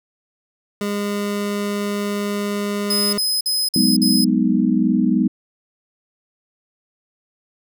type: tone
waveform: 25% pulse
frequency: 204.3 Hz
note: G#3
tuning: 28 cents flat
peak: -17 dBFS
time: 0.81-3.18 s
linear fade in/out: 2 ms
type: tone bursts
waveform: sawtooth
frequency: 5060 Hz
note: D#8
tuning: 28 cents sharp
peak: -15 dBFS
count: 5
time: 2.9-4.246 s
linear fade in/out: 5 ms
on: 230 ms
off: 49 ms
type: chord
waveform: sine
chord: G# minor seventh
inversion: third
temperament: equal with one note detuned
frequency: 185 / 207.7 / 248.2 / 311.1 Hz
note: F#3 / G#3 / B3 / D#4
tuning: 0 / 0 / +9 / 0 cents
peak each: -21 / -19 / -18 / -21 dBFS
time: 3.76-5.28 s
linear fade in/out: 2 ms
effects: none